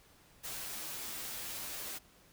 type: noise with comb filter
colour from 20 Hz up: white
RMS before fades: -42 dBFS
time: 0.43-1.99 s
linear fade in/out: 20 ms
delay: 11 ms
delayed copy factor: -0.75
effects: pink hiss -63 dBFS RMS until 2.32 s